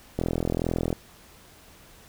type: click train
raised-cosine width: 2 ms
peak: -12 dBFS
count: 32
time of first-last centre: 0.19-0.928 s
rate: 42 Hz
effects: pink hiss -52 dBFS RMS until 2.08 s